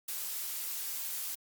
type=noise; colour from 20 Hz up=blue; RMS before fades=-37 dBFS; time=0.08-1.35 s; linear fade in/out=5 ms; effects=Opus 48 kbps